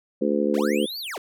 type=harmonic tone; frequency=72.7 Hz; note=D2; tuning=17 cents flat; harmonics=3 / 4 / 5 / 6 / 7; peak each=-25 / -26 / -26 / -28 / -26 dBFS; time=0.21-0.86 s; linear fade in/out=10 ms
type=linear two-way sweep; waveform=square; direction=up then down; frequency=269.3 to 4699 to 269.3 Hz; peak=-31 dBFS; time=0.54-1.18 s; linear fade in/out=2 ms; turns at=0.99 s
effects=none